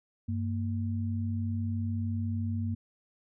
sine tone pair together, 97.1 / 230.8 Hz, G2 / A#3, -16 / -17 cents, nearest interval octave + minor third, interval 1499 cents, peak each -30 / -34 dBFS, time 0.28-2.75 s, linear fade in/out 10 ms, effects none

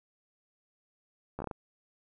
slowing click train, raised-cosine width 1 ms, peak -23 dBFS, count 6, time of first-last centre 1.39-1.512 s, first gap 13 ms, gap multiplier 1.32, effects none

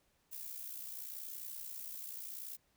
violet noise with amplitude modulation, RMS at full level -43 dBFS, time 0.31-2.57 s, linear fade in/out 20 ms, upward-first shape sine, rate 60.8 Hz, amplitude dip 60%, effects pink hiss -75 dBFS RMS until 2.76 s

